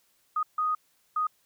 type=tone bursts at uneven times; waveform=sine; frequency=1244.5 Hz; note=D#6; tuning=in tune; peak=-24 dBFS; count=3; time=0.36-0.43 / 0.58-0.75 / 1.16-1.27 s; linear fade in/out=5 ms; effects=white hiss -68 dBFS RMS until 1.45 s